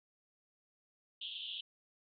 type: band-pass noise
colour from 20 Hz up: white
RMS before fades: -44 dBFS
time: 1.21-1.61 s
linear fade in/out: 5 ms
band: 2900 to 3600 Hz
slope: 96 dB/octave
effects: none